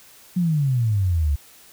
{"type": "exponential sweep", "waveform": "sine", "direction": "down", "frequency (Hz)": [185, 69], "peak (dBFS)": -17, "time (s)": [0.36, 1.36], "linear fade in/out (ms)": 10, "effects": ["white hiss -49 dBFS RMS until 1.72 s"]}